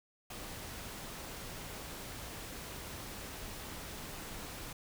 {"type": "noise", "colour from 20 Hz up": "pink", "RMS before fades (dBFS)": -45, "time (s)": [0.3, 4.73], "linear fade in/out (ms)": 5, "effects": []}